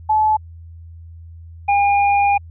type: tone pair in turn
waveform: sine / square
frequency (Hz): 862 / 808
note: A5 / G#5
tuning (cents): -36 / -48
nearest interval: minor second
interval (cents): 112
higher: first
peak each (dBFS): -12 / -13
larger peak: first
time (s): 0.09-0.37 / 1.68-2.38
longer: second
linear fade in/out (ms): 10
effects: added 83 Hz sine -35 dBFS peak until 2.5 s + resampled to 8000 Hz